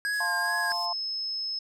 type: tone with vibrato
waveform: square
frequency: 1642 Hz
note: G#6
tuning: 20 cents flat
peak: -27 dBFS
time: 0.05-0.72 s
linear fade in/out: 0 ms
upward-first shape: sine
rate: 2.4 Hz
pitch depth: 34 cents each way
type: noise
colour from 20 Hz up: violet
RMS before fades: -41 dBFS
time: 0.12-0.87 s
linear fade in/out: 20 ms
type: chord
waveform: sine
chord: F major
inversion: none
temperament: equal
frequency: 698.5 / 880 / 1046.5 Hz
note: F5 / A5 / C6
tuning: 0 / 0 / 0 cents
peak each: -34 dBFS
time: 0.2-0.93 s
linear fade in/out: 5 ms
type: tone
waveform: sine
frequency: 5190 Hz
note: E8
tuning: 28 cents flat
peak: -29 dBFS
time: 0.7-1.59 s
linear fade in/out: 5 ms
effects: low-pass 10000 Hz 12 dB/octave